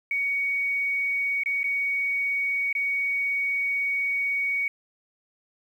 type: tone with dropouts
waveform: sine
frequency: 2241 Hz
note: C#7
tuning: 18 cents sharp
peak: -23 dBFS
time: 0.11-4.68 s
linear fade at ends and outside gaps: 2 ms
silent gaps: 1.435-1.459 / 1.632-1.641 / 2.728-2.751 s
effects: 9-bit